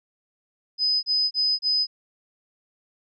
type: tone bursts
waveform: sine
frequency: 5020 Hz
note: D#8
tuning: 15 cents sharp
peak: -19 dBFS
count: 4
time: 0.78-1.87 s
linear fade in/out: 50 ms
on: 250 ms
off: 30 ms
effects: none